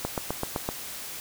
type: click train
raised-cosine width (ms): 1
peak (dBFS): -13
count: 6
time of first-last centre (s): 0.05-0.689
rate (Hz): 7.82
effects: white hiss -38 dBFS RMS until 1.2 s